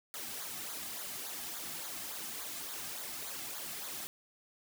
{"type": "noise with flanger", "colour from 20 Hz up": "white", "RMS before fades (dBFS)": -42, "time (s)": [0.14, 4.07], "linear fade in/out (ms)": 0, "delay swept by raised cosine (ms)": [0.36, 2.16], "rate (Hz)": 3.5, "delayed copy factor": -0.7, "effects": []}